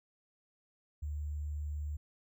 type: tone with sample-and-hold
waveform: sine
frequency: 74.4 Hz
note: D2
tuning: 23 cents sharp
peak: -35 dBFS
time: 1.02-1.97 s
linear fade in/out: 10 ms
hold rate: 7350 Hz
effects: none